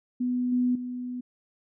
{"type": "tone with level steps", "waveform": "sine", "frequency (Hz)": 248.2, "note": "B3", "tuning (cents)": 9, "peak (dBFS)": [-24, -21, -31], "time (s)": [0.2, 1.21], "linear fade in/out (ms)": 10, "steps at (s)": [0.52, 0.75], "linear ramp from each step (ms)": 5, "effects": []}